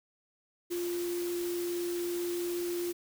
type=tone in noise; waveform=sine; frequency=349.2 Hz; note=F4; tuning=in tune; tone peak=-31 dBFS; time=0.7-2.93 s; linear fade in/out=20 ms; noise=white; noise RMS=-43 dBFS; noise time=0.7-2.93 s; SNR=+9 dB; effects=none